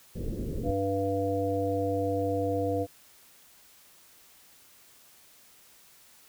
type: low-pass noise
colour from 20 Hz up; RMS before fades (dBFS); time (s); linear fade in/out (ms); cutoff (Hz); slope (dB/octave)
pink; -33; 0.15-0.72; 10; 510; 48
type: harmonic tone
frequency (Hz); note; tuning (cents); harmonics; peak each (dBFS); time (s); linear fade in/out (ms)
98; G2; 0; 1 / 3 / 5 / 7; -33 / -32 / -29 / -33; 0.63-2.87; 50
effects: white hiss -57 dBFS RMS until 6.28 s